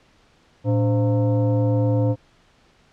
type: tone with frequency modulation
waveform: sine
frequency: 113.6 Hz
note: A#2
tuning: 44 cents flat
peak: -16 dBFS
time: 0.64-2.16 s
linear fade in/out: 50 ms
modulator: 403 Hz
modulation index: 0.87
effects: pink hiss -57 dBFS RMS until 2.92 s + low-pass 5000 Hz 12 dB/octave